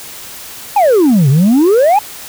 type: exponential two-way sweep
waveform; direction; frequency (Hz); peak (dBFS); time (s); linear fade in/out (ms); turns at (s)
sine; down then up; 868 to 128.6 to 868; -3; 0.76-1.99; 5; 1.29
effects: tanh soft clip ceiling -5 dBFS + white hiss -30 dBFS RMS until 2.28 s

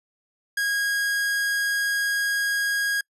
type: tone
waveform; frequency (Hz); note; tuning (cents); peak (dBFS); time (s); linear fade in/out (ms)
45% pulse; 1639; G#6; -23; -22; 0.57-3.01; 5
effects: noise-tail reverb RT60 0.1 s tail -26 dB re dry + resampled to 32000 Hz

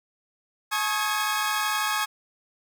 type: tone cluster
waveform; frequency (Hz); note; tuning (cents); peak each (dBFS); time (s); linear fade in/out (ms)
sawtooth; 853 / 1095 / 1263 / 1648; G#5 / C#6 / D#6 / G#6; +46 / -22 / +26 / -14; -26; 0.71-2.06; 20
effects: none

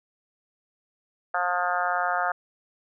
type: harmonic tone with a mistuned harmonic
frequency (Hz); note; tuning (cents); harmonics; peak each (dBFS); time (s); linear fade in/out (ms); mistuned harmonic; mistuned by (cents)
178.2; F3; +35; 3 / 4 / 5 / 6 / 7 / 8 / 9 / 10; -36 / -27 / -32 / -37 / -29 / -30 / -33 / -40; 1.34-2.32; 5; 10; -24
effects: none

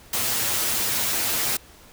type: noise with comb filter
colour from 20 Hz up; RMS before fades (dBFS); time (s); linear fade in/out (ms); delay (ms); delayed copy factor
white; -24; 0.13-1.57; 5; 8.7; +0.6
effects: pink hiss -49 dBFS RMS until 1.92 s

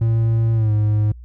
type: tone with pitch glide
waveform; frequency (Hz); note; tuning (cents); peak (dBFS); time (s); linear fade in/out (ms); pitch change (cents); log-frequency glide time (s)
triangle; 113.6 to 105.99; A#2 to G#2; -44 to +36; -12; 0.01-1.12; 5; -120; 0.54-0.72
effects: added 60 Hz sine -35 dBFS peak until 1.24 s

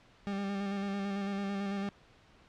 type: tone with vibrato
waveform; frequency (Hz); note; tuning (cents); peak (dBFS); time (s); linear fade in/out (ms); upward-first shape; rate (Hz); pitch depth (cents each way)
40% pulse; 198.6; G3; +23; -32; 0.27-1.89; 0; square; 9; 23
effects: pink hiss -61 dBFS RMS until 2.48 s + low-pass 4000 Hz 12 dB/octave

